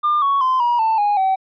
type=tone with pitch steps; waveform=triangle; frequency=1200 / 1113.2 / 1032.7 / 958 / 888.7 / 824.4 / 764.7 Hz; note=D6 / C#6 / C6 / A#5 / A5 / G#5 / G5; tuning=+37 / +7 / -23 / +47 / +17 / -13 / -43 cents; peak=-11 dBFS; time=0.03-1.36 s; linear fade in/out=20 ms; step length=190 ms; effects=tanh soft clip ceiling -10 dBFS + resampled to 11025 Hz